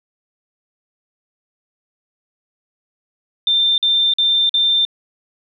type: tone bursts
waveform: sine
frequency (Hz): 3583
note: A7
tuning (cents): +31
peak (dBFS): -12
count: 4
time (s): 3.47-4.851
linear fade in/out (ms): 2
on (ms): 310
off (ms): 47
effects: none